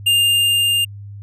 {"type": "tone with level ramp", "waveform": "square", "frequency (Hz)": 2806, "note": "F7", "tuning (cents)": 8, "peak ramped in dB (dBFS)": [-12, -15], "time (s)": [0.06, 0.85], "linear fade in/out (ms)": 10, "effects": ["added 101 Hz sine -31 dBFS peak until 1.22 s", "resampled to 32000 Hz"]}